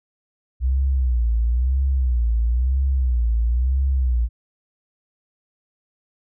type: tone with vibrato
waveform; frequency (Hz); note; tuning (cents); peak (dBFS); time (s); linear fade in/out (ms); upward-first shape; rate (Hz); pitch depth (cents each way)
sine; 61.74; B1; 0; -16; 0.6-4.29; 50; sine; 1; 150
effects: none